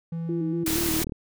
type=tone; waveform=triangle; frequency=165.9 Hz; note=E3; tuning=11 cents sharp; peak=-26 dBFS; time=0.12-0.64 s; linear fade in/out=5 ms
type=tone with vibrato; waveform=sine; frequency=329.6 Hz; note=E4; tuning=in tune; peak=-26 dBFS; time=0.29-1.02 s; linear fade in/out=2 ms; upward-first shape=square; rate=4.2 Hz; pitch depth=52 cents each way
type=noise; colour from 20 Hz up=white; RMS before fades=-28 dBFS; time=0.66-1.04 s; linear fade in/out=5 ms
type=click train; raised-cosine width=3 ms; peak=-19 dBFS; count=18; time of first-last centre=0.68-1.122 s; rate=38.5 Hz
effects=none